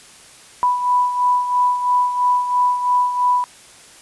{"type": "beating tone pair", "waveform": "sine", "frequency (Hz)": [987.8, 990.8], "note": ["B5", "B5"], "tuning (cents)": [0, 5], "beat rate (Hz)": 3, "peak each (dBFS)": [-15, -22], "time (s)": [0.63, 3.44], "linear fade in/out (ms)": 0, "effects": ["white hiss -44 dBFS RMS until 4.01 s", "resampled to 24000 Hz"]}